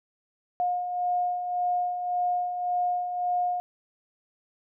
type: beating tone pair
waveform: sine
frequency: 714 / 715.8 Hz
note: F5 / F5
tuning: +38 / +42 cents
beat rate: 1.8 Hz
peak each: -34 / -25 dBFS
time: 0.6-3.6 s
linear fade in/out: 0 ms
effects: none